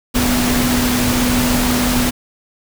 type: tone in noise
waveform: sine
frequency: 246.9 Hz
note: B3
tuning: in tune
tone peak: -16 dBFS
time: 0.14-2.11 s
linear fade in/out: 20 ms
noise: pink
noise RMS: -18 dBFS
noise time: 0.14-2.11 s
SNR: -1 dB
effects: none